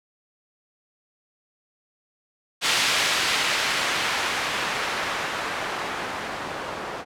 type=noise with low-pass filter sweep; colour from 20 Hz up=blue; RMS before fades=-26 dBFS; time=2.61-7.05 s; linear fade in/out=50 ms; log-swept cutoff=3300 to 810 Hz; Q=0.72; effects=none